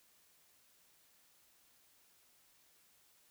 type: silence
effects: white hiss -69 dBFS RMS until 3.3 s